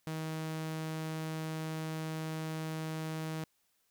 sawtooth tone, 158.5 Hz, D#3, 32 cents sharp, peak -32 dBFS, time 0.07-3.44 s, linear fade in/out 0 ms, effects white hiss -75 dBFS RMS until 3.9 s

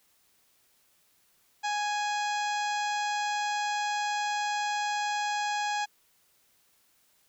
harmonic tone with a mistuned harmonic, 830.6 Hz, G#5, in tune, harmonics 1 / 2 / 3 / 4 / 5 / 6 / 7 / 8 / 9, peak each -29 / -35 / -39 / -41 / -43 / -45 / -46 / -47 / -48 dBFS, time 1.63-5.86 s, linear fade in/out 20 ms, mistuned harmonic 7, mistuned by +28 cents, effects white hiss -67 dBFS RMS until 7.28 s

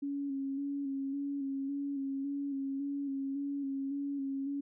sine tone with vibrato, 277.2 Hz, C#4, in tune, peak -33 dBFS, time 0.02-4.61 s, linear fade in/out 10 ms, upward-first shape square, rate 1.8 Hz, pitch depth 28 cents each way, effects none

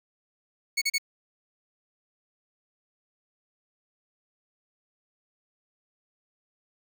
20% pulse tone bursts, 2216 Hz, C#7, 1 cent flat, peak -18 dBFS, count 3, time 0.77-0.983 s, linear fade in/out 10 ms, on 47 ms, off 36 ms, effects none

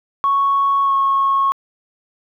sine tone with pitch glide, 1108 to 1094.6 Hz, C#6 to C#6, -1 to -22 cents, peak -12 dBFS, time 0.24-1.52 s, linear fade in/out 0 ms, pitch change -21 cents, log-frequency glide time 0.83-0.93 s, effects tanh soft clip ceiling -8 dBFS + 9-bit

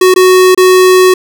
square tone with dropouts, 370 Hz, F#4, in tune, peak -3 dBFS, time 0.01-1.14 s, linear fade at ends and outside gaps 5 ms, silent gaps 0.141-0.16 / 0.548-0.575 s, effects none

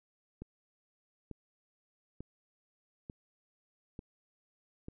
click train, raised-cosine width 3 ms, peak -30 dBFS, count 6, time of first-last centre 0.42-4.884 s, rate 1.12 Hz, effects none

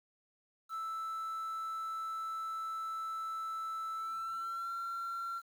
triangle tone with pitch glide, 1318.5 to 1364.2 Hz, E6 to F6, 0 to -41 cents, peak -34 dBFS, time 0.69-5.42 s, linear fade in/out 50 ms, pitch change +59 cents, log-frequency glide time 3.95-4.72 s, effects tanh soft clip ceiling -31 dBFS + 10-bit

